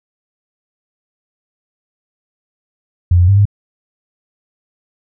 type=tone with pitch steps; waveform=sine; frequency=88 / 88.8 / 98.9 / 101.7 Hz; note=F2 / F2 / G2 / G#2; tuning=+14 / +29 / +16 / -36 cents; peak=-6 dBFS; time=3.11-3.454 s; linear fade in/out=5 ms; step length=86 ms; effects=none